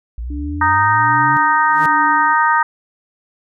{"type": "linear sweep", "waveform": "sine", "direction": "up", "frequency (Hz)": [55.2, 138.4], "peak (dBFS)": -22, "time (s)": [0.18, 1.37], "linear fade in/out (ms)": 0}
{"type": "tone with tremolo", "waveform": "sine", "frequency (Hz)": 293.1, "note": "D4", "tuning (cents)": -3, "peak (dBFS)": -23, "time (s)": [0.3, 2.34], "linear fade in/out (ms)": 5, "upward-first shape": "sine", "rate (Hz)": 1.3, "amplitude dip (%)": 85}
{"type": "harmonic tone", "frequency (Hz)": 310, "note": "D#4", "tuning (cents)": -6, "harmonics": [3, 4, 5, 6], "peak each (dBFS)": [-14, -16, -18, -20], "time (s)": [0.61, 2.63], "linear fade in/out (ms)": 5}
{"type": "tone with exponential growth", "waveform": "sawtooth", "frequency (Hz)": 155.56, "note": "D#3", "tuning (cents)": 0, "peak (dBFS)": -17, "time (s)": [1.64, 1.86], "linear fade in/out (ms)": 2, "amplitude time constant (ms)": 47}
{"effects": []}